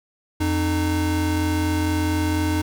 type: tone pair together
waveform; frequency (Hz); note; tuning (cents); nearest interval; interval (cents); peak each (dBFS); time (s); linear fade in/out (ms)
square; 87.31 / 306.1; F2 / D#4; 0 / -28; octave + minor seventh; 2172; -23; 0.4-2.62; 10
effects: none